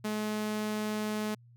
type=tone; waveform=sawtooth; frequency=213.2 Hz; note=G#3; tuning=46 cents sharp; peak=-27 dBFS; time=0.04-1.35 s; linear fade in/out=10 ms; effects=added 119 Hz sine -54 dBFS peak until 1.56 s